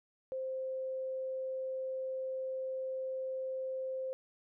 sine tone, 523.3 Hz, C5, in tune, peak -35 dBFS, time 0.32-4.13 s, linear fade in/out 0 ms, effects none

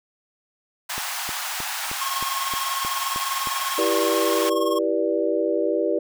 pink high-pass noise, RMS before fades -29 dBFS, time 0.89-4.5 s, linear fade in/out 10 ms, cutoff 740 Hz, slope 48 dB/octave
click train, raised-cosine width 2 ms, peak -22 dBFS, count 9, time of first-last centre 0.98-3.472 s, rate 3.21 Hz
square tone with tremolo, 1084 Hz, C#6, 39 cents flat, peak -24 dBFS, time 2.01-4.79 s, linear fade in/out 5 ms, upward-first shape sine, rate 20 Hz, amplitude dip 70%
sine chord, E minor seventh, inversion none, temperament equal with one note detuned, 329.6 / 392 / 484.3 / 587.3 Hz, E4 / G4 / B4 / D5, 0 / 0 / -34 / 0 cents, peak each -25 dBFS, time 3.78-5.99 s, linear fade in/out 5 ms
effects none

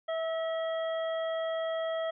harmonic tone with a mistuned harmonic, 651 Hz, E5, 22 cents flat, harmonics 1 / 2 / 3 / 5, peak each -30 / -41 / -43 / -45 dBFS, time 0.08-2.11 s, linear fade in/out 10 ms, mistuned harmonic 3, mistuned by -20 cents, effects none

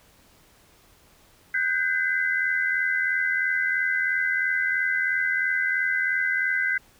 sine tone cluster, 1496 / 1579 / 2028 Hz, F#6 / G6 / B6, +19 / +12 / +45 cents, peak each -29 / -25 / -25 dBFS, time 1.54-6.78 s, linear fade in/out 5 ms, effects pink hiss -57 dBFS RMS until 6.99 s

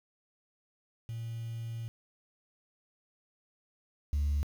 sine tone pair in turn, 115.1 / 72.51 Hz, A#2 / D2, -22 / -22 cents, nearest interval minor sixth, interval 800 cents, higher first, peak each -35 / -25 dBFS, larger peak second, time 1.09-1.88 / 4.13-4.43 s, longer first, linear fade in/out 0 ms, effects tanh soft clip ceiling -24 dBFS + 9-bit

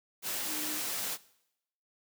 sine tone in noise, 304 Hz, D#4, 40 cents flat, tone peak -42 dBFS, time 0.45-0.81 s, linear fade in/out 50 ms, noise white, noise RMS -35 dBFS, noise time 0.22-1.18 s, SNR -10 dB, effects noise-tail reverb RT60 0.8 s tail -20 dB re dry + high-pass 150 Hz 12 dB/octave

